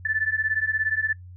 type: beating tone pair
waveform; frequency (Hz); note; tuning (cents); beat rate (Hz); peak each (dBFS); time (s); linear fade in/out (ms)
sine; 1744 / 1761; A6 / A6; -16 / +1; 17; -25; 0.05-1.13; 5
effects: noise-tail reverb RT60 0.1 s tail -19 dB re dry + added 90 Hz sine -40 dBFS peak until 1.36 s